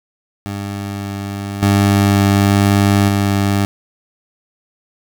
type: tone with level steps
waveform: 20% pulse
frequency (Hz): 100.1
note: G2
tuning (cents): +37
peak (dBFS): -17 / -5 / -8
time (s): 0.46-3.65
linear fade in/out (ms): 0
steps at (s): 1.62 / 3.08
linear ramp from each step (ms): 10
effects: none